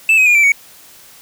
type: tone with pitch steps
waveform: triangle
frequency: 2637 / 2531 / 2429 / 2332 / 2238 Hz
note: E7 / D#7 / D#7 / D7 / C#7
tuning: 0 / +29 / -42 / -13 / +16 cents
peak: -6 dBFS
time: 0.09-0.52 s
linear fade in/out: 2 ms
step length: 86 ms
effects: white hiss -42 dBFS RMS until 1.21 s